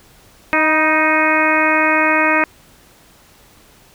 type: harmonic tone with a mistuned harmonic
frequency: 311.4 Hz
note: D#4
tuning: 2 cents sharp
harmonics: 1 / 2 / 3 / 4 / 5 / 6 / 7 / 8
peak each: -20 / -20 / -20 / -20 / -20 / -20 / -20 / -20 dBFS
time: 0.53-2.44 s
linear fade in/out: 0 ms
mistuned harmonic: 3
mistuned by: +28 cents
effects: pink hiss -48 dBFS RMS until 3.94 s